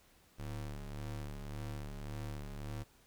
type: ring-modulated tone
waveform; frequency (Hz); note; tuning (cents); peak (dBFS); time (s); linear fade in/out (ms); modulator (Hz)
35% pulse; 73; D2; -10; -36; 0.38-2.84; 20; 37.4
effects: pink hiss -66 dBFS RMS until 3.06 s